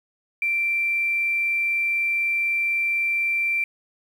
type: tone with quantisation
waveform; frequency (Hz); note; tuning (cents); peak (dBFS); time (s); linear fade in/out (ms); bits
sine; 2352; D7; +2; -20; 0.42-3.64; 2; 8
effects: none